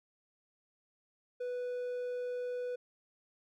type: tone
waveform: triangle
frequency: 493.9 Hz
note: B4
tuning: in tune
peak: -33 dBFS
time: 1.4-2.76 s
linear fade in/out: 10 ms
effects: none